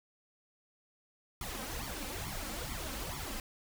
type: noise with flanger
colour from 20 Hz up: pink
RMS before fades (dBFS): -40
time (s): 1.41-3.4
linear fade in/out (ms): 2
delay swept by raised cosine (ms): 0.89 to 3.89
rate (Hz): 2.3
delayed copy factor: +0.9
effects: none